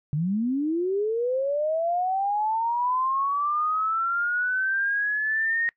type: linear sweep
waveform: sine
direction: up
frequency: 139.8 to 1864.7 Hz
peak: -22 dBFS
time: 0.13-5.69 s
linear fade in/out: 0 ms
effects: noise-tail reverb RT60 0.1 s tail -22 dB re dry